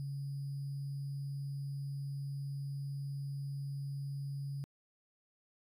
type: tone with sample-and-hold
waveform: sine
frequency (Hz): 139.7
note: C#3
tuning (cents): +14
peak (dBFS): -37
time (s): 0-4.64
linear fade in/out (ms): 0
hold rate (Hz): 4900
effects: AAC 64 kbps